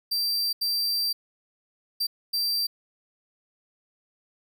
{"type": "tone bursts at uneven times", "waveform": "45% pulse", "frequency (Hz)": 4699, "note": "D8", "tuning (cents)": 0, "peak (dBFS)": -23, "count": 4, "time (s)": [[0.11, 0.53], [0.61, 1.13], [2, 2.07], [2.33, 2.67]], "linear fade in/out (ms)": 10, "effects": []}